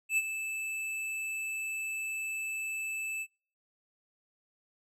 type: tone with ADSR envelope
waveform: square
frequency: 2629 Hz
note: E7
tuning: 5 cents flat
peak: -24 dBFS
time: 0.09-3.27 s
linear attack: 85 ms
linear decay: 38 ms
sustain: -10 dB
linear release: 54 ms
effects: noise-tail reverb RT60 0.4 s tail -25 dB re dry + low-pass 12000 Hz 12 dB/octave